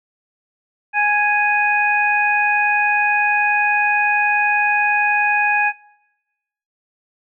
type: harmonic tone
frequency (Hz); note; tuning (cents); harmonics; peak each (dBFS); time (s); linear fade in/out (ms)
830.6; G#5; 0; 1 / 2 / 3; -18 / -18 / -18; 0.93-5.73; 50
effects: noise-tail reverb RT60 1.0 s tail -24 dB re dry